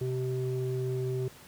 square tone with low-pass filter, 128.2 Hz, C3, 35 cents flat, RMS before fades -31 dBFS, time 0.01-1.28 s, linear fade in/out 2 ms, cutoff 350 Hz, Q 3.4, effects pink hiss -52 dBFS RMS until 1.47 s + high-pass 80 Hz 12 dB/octave

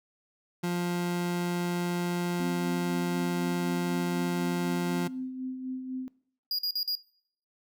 30% pulse tone, 175.4 Hz, F3, 8 cents sharp, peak -25 dBFS, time 0.63-5.08 s, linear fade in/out 10 ms
sine tone with tremolo, 258.2 Hz, C4, 23 cents flat, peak -31 dBFS, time 2.4-6.08 s, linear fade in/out 0 ms, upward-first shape sine, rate 4 Hz, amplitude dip 50%
square tone bursts, 4861 Hz, D#8, 41 cents flat, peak -28 dBFS, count 4, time 6.51-6.953 s, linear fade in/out 2 ms, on 77 ms, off 45 ms
effects noise-tail reverb RT60 0.6 s tail -21 dB re dry

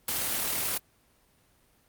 white noise with amplitude modulation, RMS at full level -28 dBFS, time 0.08-0.78 s, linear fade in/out 5 ms, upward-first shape sine, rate 38.3 Hz, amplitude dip 30%, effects pink hiss -65 dBFS RMS until 1.88 s + Opus 24 kbps

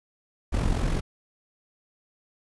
brown noise with amplitude modulation, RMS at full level -22 dBFS, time 0.52-1.01 s, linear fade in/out 20 ms, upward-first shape sine, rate 44.8 Hz, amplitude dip 55%, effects resampled to 24000 Hz

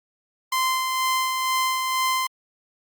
sawtooth tone with tremolo, 1038 Hz, C6, 14 cents flat, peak -16 dBFS, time 0.52-2.27 s, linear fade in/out 5 ms, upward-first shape sine, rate 2.1 Hz, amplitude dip 35%, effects Opus 48 kbps

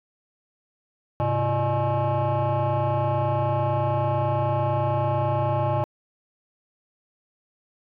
sine tone with frequency modulation, 370 Hz, F#4, in tune, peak -18 dBFS, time 1.2-5.84 s, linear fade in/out 0 ms, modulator 237 Hz, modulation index 2.5, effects tanh soft clip ceiling -19 dBFS

